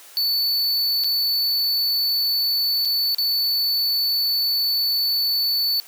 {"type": "tone with dropouts", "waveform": "square", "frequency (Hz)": 4477, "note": "C#8", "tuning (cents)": 16, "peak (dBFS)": -19, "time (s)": [0.17, 5.8], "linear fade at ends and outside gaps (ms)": 0, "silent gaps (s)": [[1.038, 1.044], [2.85, 2.855], [3.147, 3.184]], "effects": ["white hiss -45 dBFS RMS until 5.87 s", "high-pass 400 Hz 12 dB/octave"]}